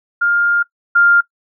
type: tone pair in turn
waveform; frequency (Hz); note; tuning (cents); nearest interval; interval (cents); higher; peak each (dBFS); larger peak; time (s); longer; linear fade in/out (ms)
sine; 1406 / 1400.1; F6 / F6; +11 / +4; unison; 7; first; -11 / -7; second; 0.21-0.63 / 0.95-1.21; first; 10
effects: noise-tail reverb RT60 0.1 s tail -22 dB re dry